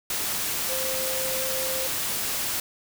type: tone in noise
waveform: sine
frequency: 523.3 Hz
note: C5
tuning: in tune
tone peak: -31 dBFS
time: 0.69-1.87 s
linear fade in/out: 2 ms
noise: white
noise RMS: -28 dBFS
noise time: 0.1-2.6 s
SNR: -6 dB
effects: none